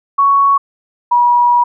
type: tone pair in turn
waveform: sine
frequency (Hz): 1114 / 965.2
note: C#6 / B5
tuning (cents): +8 / -40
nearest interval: major second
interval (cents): 248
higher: first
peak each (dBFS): -7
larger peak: neither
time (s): 0.18-0.58 / 1.11-1.64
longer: second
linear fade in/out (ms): 10
effects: none